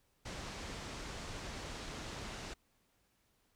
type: low-pass noise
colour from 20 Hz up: pink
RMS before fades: -45 dBFS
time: 0.25-2.54 s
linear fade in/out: 10 ms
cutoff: 7400 Hz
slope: 24 dB/octave
effects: pink hiss -75 dBFS RMS until 3.55 s